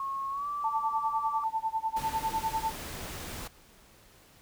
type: tone with pitch glide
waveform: sine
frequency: 1090 to 1161.5 Hz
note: C#6 to D6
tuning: -29 to -20 cents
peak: -31 dBFS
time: 0-1.44 s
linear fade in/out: 2 ms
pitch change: +109 cents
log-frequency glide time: 0.3-0.47 s
type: tone with tremolo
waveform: sine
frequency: 888 Hz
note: A5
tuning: 16 cents sharp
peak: -25 dBFS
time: 0.64-2.73 s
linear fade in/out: 2 ms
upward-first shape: sine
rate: 10 Hz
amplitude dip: 95%
type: noise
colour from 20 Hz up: pink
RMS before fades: -40 dBFS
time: 1.96-3.48 s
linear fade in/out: 10 ms
effects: pink hiss -58 dBFS RMS until 4.41 s